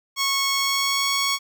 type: tone with pitch glide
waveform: 10% pulse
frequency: 1100 to 1109.6 Hz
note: C#6 to C#6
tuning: -14 to +1 cents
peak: -12 dBFS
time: 0.16-1.39 s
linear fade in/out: 50 ms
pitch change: +15 cents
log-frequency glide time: 0.52-1.09 s
effects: none